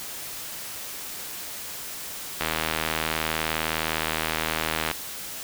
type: click train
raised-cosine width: 0.3 ms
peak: -8 dBFS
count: 200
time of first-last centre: 2.41-4.913 s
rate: 79.5 Hz
effects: white hiss -36 dBFS RMS until 5.43 s